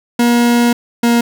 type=tone pair in turn; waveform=40% pulse; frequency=238.5 / 235.8 Hz; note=A#3 / A#3; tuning=+40 / +20 cents; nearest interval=unison; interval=20 cents; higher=first; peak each=-8 dBFS; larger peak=neither; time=0.19-0.73 / 1.03-1.21 s; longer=first; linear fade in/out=5 ms; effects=none